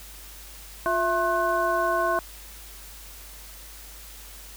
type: tone cluster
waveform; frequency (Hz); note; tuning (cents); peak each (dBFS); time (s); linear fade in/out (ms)
sine; 352.3 / 665 / 1070 / 1496; F4 / E5 / C6 / F#6; +15 / +15 / +38 / +19; -30 / -25 / -25 / -29; 0.86-2.19; 0
effects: added 50 Hz sine -45 dBFS peak until 4.56 s + white hiss -45 dBFS RMS until 4.56 s